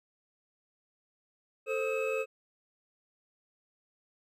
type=tone cluster; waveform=triangle; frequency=442.5 / 527 / 1263 / 2583 Hz; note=A4 / C5 / D#6 / E7; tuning=+10 / +12 / +26 / -36 cents; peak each=-31 / -31 / -40 / -35 dBFS; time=1.66-2.26 s; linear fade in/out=50 ms; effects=none